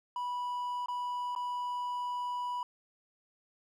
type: tone with dropouts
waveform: triangle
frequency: 982 Hz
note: B5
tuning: 10 cents flat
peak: -31 dBFS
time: 0.16-2.63 s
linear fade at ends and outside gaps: 2 ms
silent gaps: 0.86-0.884 / 1.351-1.361 s
effects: none